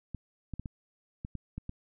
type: clicks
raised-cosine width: 5 ms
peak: -25 dBFS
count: 8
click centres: 0.147 / 0.537 / 0.596 / 0.658 / 1.249 / 1.353 / 1.58 / 1.694 s
effects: none